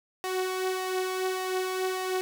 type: tone with flanger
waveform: sawtooth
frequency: 372.8 Hz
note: F#4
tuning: 13 cents sharp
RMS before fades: -30 dBFS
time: 0.24-2.21 s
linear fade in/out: 0 ms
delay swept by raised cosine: 1.6 to 3.6 ms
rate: 1.7 Hz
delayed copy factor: +0.5
effects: none